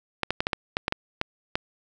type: clicks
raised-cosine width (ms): 0.3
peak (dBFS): -8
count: 10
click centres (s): 0.233 / 0.306 / 0.405 / 0.469 / 0.532 / 0.769 / 0.881 / 0.924 / 1.214 / 1.555
effects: none